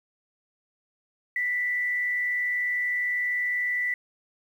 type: tone with frequency modulation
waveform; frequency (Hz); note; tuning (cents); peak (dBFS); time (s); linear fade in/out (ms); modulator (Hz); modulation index
sine; 1975.5; B6; 0; -24; 1.36-3.94; 2; 125; 0.28
effects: 9-bit